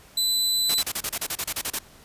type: tone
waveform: sawtooth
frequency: 4004 Hz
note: B7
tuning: 23 cents sharp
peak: -18 dBFS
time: 0.17-0.82 s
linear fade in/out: 5 ms
type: noise bursts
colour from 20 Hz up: white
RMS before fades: -27 dBFS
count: 13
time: 0.69-1.789 s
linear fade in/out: 5 ms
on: 55 ms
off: 32 ms
effects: pink hiss -51 dBFS RMS until 2.04 s + resampled to 32000 Hz